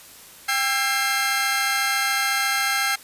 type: tone cluster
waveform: sawtooth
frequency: 793 / 1335 / 1620 / 2107 Hz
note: G5 / E6 / G#6 / C7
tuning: +20 / +22 / -43 / +12 cents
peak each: -24 / -23 / -22 / -21 dBFS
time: 0.48-2.96 s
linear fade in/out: 10 ms
effects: white hiss -45 dBFS RMS until 3.03 s + resampled to 32000 Hz